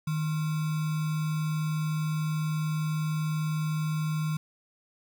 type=tone with sample-and-hold; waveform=sine; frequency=155.56 Hz; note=D#3; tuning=in tune; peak=-26 dBFS; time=0.07-4.37 s; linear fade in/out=5 ms; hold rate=1225 Hz; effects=none